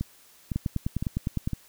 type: two click trains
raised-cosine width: 5 ms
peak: -14 / -16 dBFS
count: 10 / 4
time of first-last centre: 0.56-1.475 / 0.01-1.533 s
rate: 9.84 / 1.97 Hz
effects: white hiss -56 dBFS RMS until 1.68 s